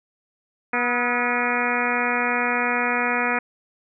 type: harmonic tone with a mistuned harmonic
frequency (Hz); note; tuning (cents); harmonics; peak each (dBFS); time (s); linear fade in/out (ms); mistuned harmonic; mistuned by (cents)
242.8; B3; -29; 1 / 2 / 3 / 4 / 5 / 6 / 7 / 8 / 9 / 10; -29 / -29 / -29 / -29 / -29 / -29 / -29 / -29 / -29 / -29; 0.73-3.39; 5; 5; +64
effects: none